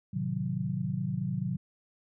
sine chord, A diminished seventh, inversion none, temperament equal, 110 / 130.81 / 155.56 / 185 Hz, A2 / C3 / Eb3 / Gb3, 0 / 0 / 0 / 0 cents, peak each -38 / -34 / -35 / -33 dBFS, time 0.13-1.57 s, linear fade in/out 10 ms, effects none

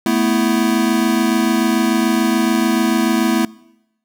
square chord, A suspended second, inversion none, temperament equal, 220 / 246.9 / 329.6 Hz, A3 / B3 / E4, 0 / 0 / 0 cents, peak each -19 dBFS, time 0.06-3.45 s, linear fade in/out 2 ms, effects noise-tail reverb RT60 0.9 s tail -23 dB re dry

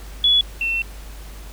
sine tone pair in turn, 3400 / 2699 Hz, G#7 / E7, +40 / +40 cents, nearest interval major third, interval 400 cents, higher first, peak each -12 / -19 dBFS, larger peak first, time 0.24-0.41 / 0.61-0.82 s, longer second, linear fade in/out 2 ms, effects added 50 Hz sine -34 dBFS peak until 1.52 s + pink hiss -43 dBFS RMS until 1.52 s

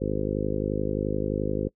harmonic tone, 51.5 Hz, G#1, 14 cents flat, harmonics 1 / 2 / 3 / 4 / 5 / 6 / 7 / 8 / 9 / 10, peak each -34 / -34 / -34 / -34 / -34 / -34 / -34 / -34 / -34 / -34 dBFS, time 0-1.69 s, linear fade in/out 20 ms, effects noise-tail reverb RT60 0.1 s tail -23 dB re dry

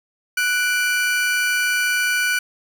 40% pulse tone pair together, 1481 / 2351 Hz, F#6 / D7, +1 / +1 cents, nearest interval minor sixth, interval 800 cents, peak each -18 / -23 dBFS, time 0.37-2.39 s, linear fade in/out 5 ms, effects 8-bit

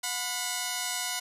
5% pulse tone pair together, 725.3 / 997 Hz, F#5 / B5, -35 / +16 cents, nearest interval tritone, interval 551 cents, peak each -21 dBFS, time 0.03-1.2 s, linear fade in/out 10 ms, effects resampled to 32000 Hz

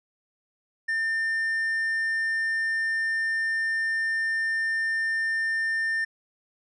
triangle tone, 1800 Hz, A6, 39 cents sharp, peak -22 dBFS, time 0.88-6.05 s, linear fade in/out 10 ms, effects resampled to 24000 Hz

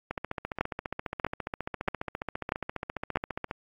two click trains, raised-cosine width 0.5 ms, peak -17 / -10 dBFS, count 51 / 5, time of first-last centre 0.11-3.511 / 0.61-3.158 s, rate 14.7 / 1.57 Hz, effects AAC 32 kbps

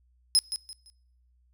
30% pulse tone with echo, 5110 Hz, D#8, 45 cents sharp, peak -14 dBFS, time 0.35-0.39 s, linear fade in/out 0 ms, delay 170 ms, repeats 3, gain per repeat -11 dB, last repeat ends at 0.9 s, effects noise-tail reverb RT60 0.8 s tail -25 dB re dry + added 61 Hz sine -62 dBFS peak until 1.53 s

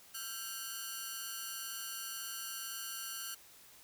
5% pulse ring-modulated tone, 1466 Hz, F#6, 16 cents flat, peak -26 dBFS, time 0.14-3.35 s, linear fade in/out 10 ms, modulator 111 Hz, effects white hiss -59 dBFS RMS until 3.83 s

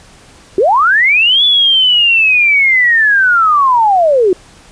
sine linear two-way sweep, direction up then down, 347.1 to 3469 to 347.1 Hz, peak -6 dBFS, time 0.58-4.33 s, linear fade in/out 2 ms, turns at 1.44 s, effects pink hiss -41 dBFS RMS until 4.71 s + resampled to 22050 Hz

